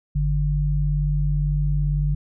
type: tone pair together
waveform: sine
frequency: 49 / 146.83 Hz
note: G1 / D3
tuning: 0 / 0 cents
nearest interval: octave + perfect fifth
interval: 1900 cents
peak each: -21 dBFS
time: 0.15-2.15 s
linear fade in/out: 10 ms
effects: none